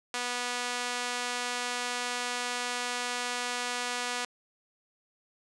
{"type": "tone with high-pass filter", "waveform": "sawtooth", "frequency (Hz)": 244.9, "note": "B3", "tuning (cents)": -14, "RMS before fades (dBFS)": -33, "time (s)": [0.14, 4.25], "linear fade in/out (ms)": 2, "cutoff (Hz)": 890, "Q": 0.51, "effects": ["resampled to 22050 Hz", "9-bit"]}